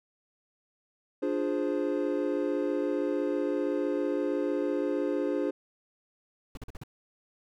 triangle chord, D half-diminished seventh, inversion none, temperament equal, 293.7 / 349.2 / 415.3 / 523.3 Hz, D4 / F4 / Ab4 / C5, 0 / 0 / 0 / 0 cents, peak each -29 / -31 / -31 / -31 dBFS, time 1.22-5.51 s, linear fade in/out 10 ms
brown noise bursts, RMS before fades -39 dBFS, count 5, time 6.55-6.836 s, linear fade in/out 2 ms, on 22 ms, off 44 ms
effects none

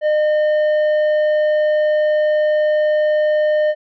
sine tone with tanh clipping, 608 Hz, D#5, 40 cents flat, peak -14 dBFS, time 0.01-3.75 s, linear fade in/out 50 ms, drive 7 dB, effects none

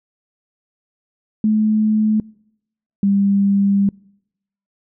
sine tone pair in turn, 215.3 / 198.94 Hz, A3 / G3, -37 / +26 cents, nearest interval minor second, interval 137 cents, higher first, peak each -12 dBFS, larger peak neither, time 1.44-2.2 / 3.03-3.89 s, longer second, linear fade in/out 2 ms, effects noise-tail reverb RT60 0.8 s tail -26 dB re dry

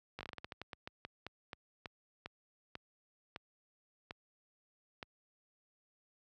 slowing click train, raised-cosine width 0.3 ms, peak -27 dBFS, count 21, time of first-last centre 0.19-5.028 s, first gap 18 ms, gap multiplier 1.23, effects high-pass 60 Hz 12 dB/octave

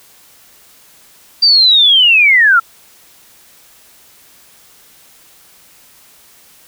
sine linear sweep, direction down, 4722 to 1318.5 Hz, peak -5 dBFS, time 1.42-2.6 s, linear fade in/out 10 ms, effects white hiss -45 dBFS RMS until 6.67 s

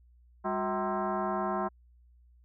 sine tone with frequency modulation, 200.3 Hz, G3, 38 cents sharp, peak -28 dBFS, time 0.44-1.69 s, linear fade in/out 20 ms, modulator 282 Hz, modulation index 3.8, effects added 60 Hz sine -57 dBFS peak until 2.44 s

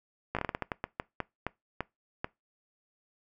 slowing click train, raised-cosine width 0.5 ms, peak -16 dBFS, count 15, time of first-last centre 0.35-2.245 s, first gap 16 ms, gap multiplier 1.29, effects noise-tail reverb RT60 0.2 s tail -22 dB re dry

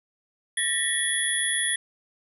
sine tone cluster, 1790 / 1937 / 3363 / 9970 Hz, A6 / B6 / G#7 / D#9, +29 / -34 / +21 / +2 cents, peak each -31 / -29 / -29 / -26 dBFS, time 0.57-1.76 s, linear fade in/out 5 ms, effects none

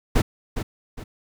brown noise with echo, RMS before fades -17 dBFS, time 0.15-0.22 s, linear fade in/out 10 ms, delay 410 ms, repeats 2, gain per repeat -9 dB, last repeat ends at 1.04 s, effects none

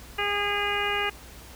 harmonic tone, 408.7 Hz, G#4, 28 cents flat, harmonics 1 / 2 / 3 / 4 / 5 / 6 / 7, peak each -32 / -32 / -32 / -32 / -32 / -32 / -32 dBFS, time 0.18-1.1 s, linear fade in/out 10 ms, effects added 60 Hz sine -47 dBFS peak until 1.55 s + pink hiss -47 dBFS RMS until 1.55 s

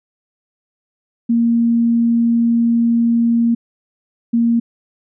sine tone pair in turn, 233.1 / 233.1 Hz, A#3 / A#3, 0 / 0 cents, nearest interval unison, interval 0 cents, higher neither, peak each -11 dBFS, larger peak neither, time 1.29-3.55 / 4.33-4.6 s, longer first, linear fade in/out 10 ms, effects none

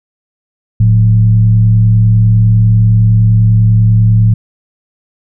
sine tone with frequency modulation, 110 Hz, A2, in tune, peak -4 dBFS, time 0.8-4.34 s, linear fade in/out 5 ms, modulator 70.2 Hz, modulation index 0.46, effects none

